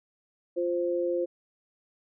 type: tone pair together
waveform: sine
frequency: 349.3 / 523.3 Hz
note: F4 / C5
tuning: 0 / 0 cents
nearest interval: perfect fifth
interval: 700 cents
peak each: -28 dBFS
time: 0.56-1.26 s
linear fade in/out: 20 ms
effects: none